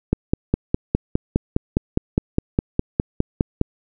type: click train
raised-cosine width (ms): 3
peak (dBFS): -3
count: 18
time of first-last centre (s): 0.13-3.614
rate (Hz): 4.88
effects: none